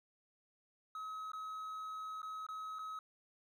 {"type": "tone with dropouts", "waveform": "triangle", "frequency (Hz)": 1278, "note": "D#6", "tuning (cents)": 46, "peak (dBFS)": -40, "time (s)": [0.95, 2.99], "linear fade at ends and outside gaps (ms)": 2, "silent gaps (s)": [[1.318, 1.333], [2.218, 2.229], [2.466, 2.487], [2.787, 2.791]], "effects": []}